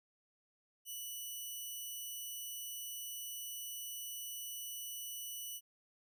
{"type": "tone", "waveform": "5% pulse", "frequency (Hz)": 2960, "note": "F#7", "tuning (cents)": 0, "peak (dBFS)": -34, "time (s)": [0.85, 5.61], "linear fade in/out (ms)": 50, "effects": []}